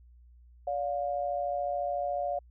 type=tone pair together; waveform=sine; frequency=575.1 / 709 Hz; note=D5 / F5; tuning=-36 / +26 cents; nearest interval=major third; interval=362 cents; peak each=-32 / -31 dBFS; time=0.67-2.39 s; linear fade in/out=5 ms; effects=added 60 Hz sine -53 dBFS peak until 2.5 s